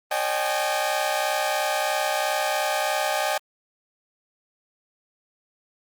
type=tone cluster; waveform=sawtooth; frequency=548 / 610 / 777 / 840 Hz; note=C#5 / D#5 / G5 / G#5; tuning=-20 / -34 / -16 / +19 cents; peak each=-29 / -23 / -23 / -25 dBFS; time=0.11-3.38 s; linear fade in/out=5 ms; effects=Opus 32 kbps